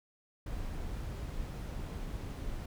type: noise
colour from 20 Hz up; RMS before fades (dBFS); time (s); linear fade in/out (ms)
brown; -39; 0.46-2.66; 5
effects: none